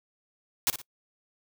white noise with echo, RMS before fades -24 dBFS, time 0.67-0.7 s, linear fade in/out 0 ms, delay 58 ms, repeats 2, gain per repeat -10 dB, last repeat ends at 0.816 s, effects noise-tail reverb RT60 0.1 s tail -25 dB re dry

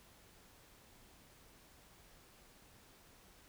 silence, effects pink hiss -63 dBFS RMS until 3.48 s

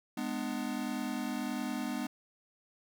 square chord, G# diminished, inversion none, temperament just, 207.7 / 249.2 / 299 Hz, G#3 / B3 / D4, 0 / +16 / +31 cents, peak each -40 / -37 / -40 dBFS, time 0.17-2.07 s, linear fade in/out 5 ms, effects none

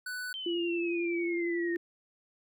square tone, 1491 Hz, F#6, 13 cents sharp, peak -36 dBFS, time 0.06-0.33 s, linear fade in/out 5 ms
sine exponential sweep, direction down, 3136 to 1822 Hz, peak -36 dBFS, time 0.34-1.76 s, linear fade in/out 0 ms
sine tone with vibrato, 342.4 Hz, F4, 34 cents flat, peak -29 dBFS, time 0.46-1.77 s, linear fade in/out 5 ms, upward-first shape square, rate 11 Hz, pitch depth 13 cents each way
effects none

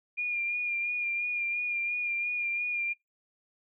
sine tone with vibrato, 2415 Hz, D7, 48 cents sharp, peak -28 dBFS, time 0.17-2.94 s, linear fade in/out 20 ms, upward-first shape sine, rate 2.9 Hz, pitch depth 28 cents each way, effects noise-tail reverb RT60 0.2 s tail -25 dB re dry

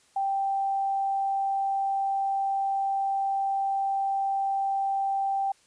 sine tone, 784 Hz, G5, in tune, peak -24 dBFS, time 0.16-5.52 s, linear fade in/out 5 ms, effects white hiss -62 dBFS RMS until 5.66 s + resampled to 22050 Hz

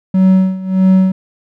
triangle tone with tremolo, 188.3 Hz, F#3, 31 cents sharp, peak -3 dBFS, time 0.14-1.12 s, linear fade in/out 5 ms, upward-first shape sine, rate 1.6 Hz, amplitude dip 85%, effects none

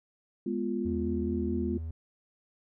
sine chord, F diminished, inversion first, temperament equal, 207.7 / 246.9 / 349.2 Hz, Ab3 / Cb4 / F4, 0 / 0 / 0 cents, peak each -33 dBFS, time 0.46-1.78 s, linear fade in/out 5 ms
triangle tone, 80.8 Hz, E2, 34 cents flat, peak -32 dBFS, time 0.85-1.91 s, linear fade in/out 5 ms
effects none

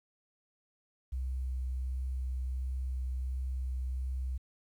sine tone with vibrato, 64.1 Hz, C2, 35 cents flat, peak -32 dBFS, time 1.12-4.38 s, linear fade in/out 10 ms, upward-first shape sine, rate 1.4 Hz, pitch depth 11 cents each way, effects 11-bit

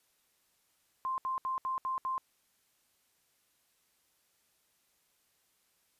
sine tone bursts, 1046.5 Hz, C6, in tune, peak -31 dBFS, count 6, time 1.05-2.18 s, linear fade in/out 0 ms, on 130 ms, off 70 ms, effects white hiss -73 dBFS RMS until 5.99 s + resampled to 32000 Hz

